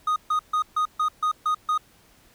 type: tone bursts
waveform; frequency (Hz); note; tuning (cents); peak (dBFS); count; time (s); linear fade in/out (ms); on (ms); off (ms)
triangle; 1242; D#6; -3; -18; 8; 0.07-1.778; 5; 91; 140
effects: pink hiss -57 dBFS RMS until 2.34 s